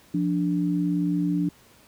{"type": "tone pair together", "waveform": "sine", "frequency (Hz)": [174.4, 292.5], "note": ["F3", "D4"], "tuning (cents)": [-2, -7], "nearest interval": "major sixth", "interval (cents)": 895, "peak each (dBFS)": -24, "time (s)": [0.14, 1.49], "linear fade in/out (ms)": 5, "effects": ["pink hiss -55 dBFS RMS until 1.87 s", "high-pass 60 Hz 12 dB/octave"]}